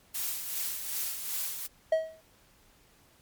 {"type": "noise with tremolo", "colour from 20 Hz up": "blue", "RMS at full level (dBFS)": -32, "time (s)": [0.14, 1.67], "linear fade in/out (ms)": 10, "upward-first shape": "sine", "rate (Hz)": 2.6, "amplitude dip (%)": 50}
{"type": "tone with exponential decay", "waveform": "triangle", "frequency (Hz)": 640, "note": "D#5", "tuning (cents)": 49, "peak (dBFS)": -17, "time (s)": [1.92, 2.21], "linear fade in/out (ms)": 5, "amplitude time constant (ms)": 61}
{"effects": ["pink hiss -62 dBFS RMS until 3.21 s", "MP3 96 kbps"]}